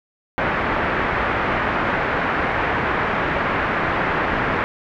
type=low-pass noise; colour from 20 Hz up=white; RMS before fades=-21 dBFS; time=0.38-4.64 s; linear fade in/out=0 ms; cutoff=1900 Hz; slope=24 dB/octave; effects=none